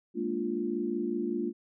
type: chord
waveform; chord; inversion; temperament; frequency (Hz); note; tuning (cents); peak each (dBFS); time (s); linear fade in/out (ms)
sine; Bb dominant seventh; third; equal; 207.7 / 233.1 / 293.7 / 349.2; Ab3 / Bb3 / D4 / F4; 0 / 0 / 0 / 0; -37 / -34 / -36 / -32; 0.14-1.53; 50
effects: none

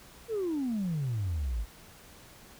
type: exponential sweep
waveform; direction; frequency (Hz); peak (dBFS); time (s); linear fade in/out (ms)
sine; down; 474.1 to 49; -27; 0.28-1.66; 50
effects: tanh soft clip ceiling -26 dBFS + pink hiss -53 dBFS RMS until 2.59 s

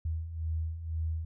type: beating tone pair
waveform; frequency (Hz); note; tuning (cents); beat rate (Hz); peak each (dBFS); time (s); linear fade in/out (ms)
sine; 79.1 / 81.1; D#2 / E2; +29 / -28; 2; -38 / -32; 0.05-1.25; 5
effects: none

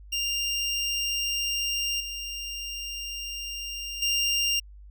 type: tone with level steps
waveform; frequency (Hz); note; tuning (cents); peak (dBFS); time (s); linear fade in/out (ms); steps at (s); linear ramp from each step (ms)
25% pulse; 2794; F7; 0; -22 / -29 / -19; 0.12-4.6; 10; 2 / 4.02; 5
effects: added 50 Hz sine -44 dBFS peak until 4.9 s

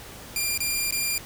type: tone with dropouts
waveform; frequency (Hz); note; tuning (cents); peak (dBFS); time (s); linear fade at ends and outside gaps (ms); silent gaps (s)
10% pulse; 2395; D7; +33; -15; 0.36-1.18; 1; 0.577-0.604 / 0.909-0.924
effects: pink hiss -42 dBFS RMS until 1.25 s

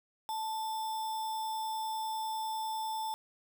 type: tone with sample-and-hold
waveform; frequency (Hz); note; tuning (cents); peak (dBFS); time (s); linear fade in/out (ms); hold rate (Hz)
sine; 880; A5; 0; -33; 0.29-3.14; 0; 4410
effects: none

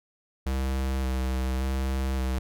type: tone with vibrato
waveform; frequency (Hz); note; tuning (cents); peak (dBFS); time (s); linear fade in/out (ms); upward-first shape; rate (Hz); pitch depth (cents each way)
square; 65.41; C2; 0; -26; 0.46-2.39; 5; square; 0.87; 18
effects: none

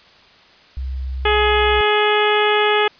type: tone with pitch glide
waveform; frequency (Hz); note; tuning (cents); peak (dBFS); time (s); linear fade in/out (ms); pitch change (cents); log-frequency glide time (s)
sine; 65.41 to 64.81; C2 to C2; 0 to -16; -22; 0.77-1.81; 0; -16; 0.93-1.4
type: harmonic tone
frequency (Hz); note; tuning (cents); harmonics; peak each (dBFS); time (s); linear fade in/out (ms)
420.5; G#4; +22; 1 / 2 / 3 / 4 / 5 / 6 / 7 / 8; -17 / -20 / -22 / -23 / -24 / -25 / -25 / -26; 1.25-2.88; 5
effects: white hiss -48 dBFS RMS until 2.99 s + resampled to 11025 Hz

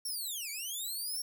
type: linear two-way sweep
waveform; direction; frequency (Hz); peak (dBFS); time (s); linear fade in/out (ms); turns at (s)
10% pulse; down then up; 5588 to 2217 to 5588; -29; 0.05-1.22; 5; 0.5
effects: none

